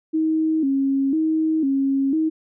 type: tone with vibrato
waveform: sine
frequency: 293.7 Hz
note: D4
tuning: in tune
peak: -17 dBFS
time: 0.13-2.3 s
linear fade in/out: 20 ms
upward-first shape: square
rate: 1 Hz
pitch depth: 130 cents each way
effects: none